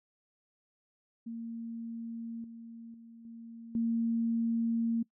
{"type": "tone with level steps", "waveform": "sine", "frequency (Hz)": 230, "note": "A#3", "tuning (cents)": -23, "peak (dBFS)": [-37, -44, -49, -44, -27], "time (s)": [1.26, 5.03], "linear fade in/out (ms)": 10, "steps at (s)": [2.44, 2.94, 3.25, 3.75], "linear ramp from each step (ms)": 2, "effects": ["noise-tail reverb RT60 0.1 s tail -22 dB re dry"]}